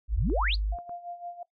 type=tone; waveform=sine; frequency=51.2 Hz; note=G#1; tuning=24 cents flat; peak=-25 dBFS; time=0.08-0.77 s; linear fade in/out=50 ms
type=exponential sweep; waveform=sine; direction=up; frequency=36.92 to 4978 Hz; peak=-26 dBFS; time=0.11-0.56 s; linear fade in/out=20 ms
type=clicks; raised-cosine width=1 ms; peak=-34 dBFS; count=3; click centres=0.299 / 0.787 / 0.894 s
type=tone with tremolo; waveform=sine; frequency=698.5 Hz; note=F5; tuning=in tune; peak=-34 dBFS; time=0.72-1.43 s; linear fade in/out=5 ms; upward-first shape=sine; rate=5.9 Hz; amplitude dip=75%
effects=noise-tail reverb RT60 0.1 s tail -18 dB re dry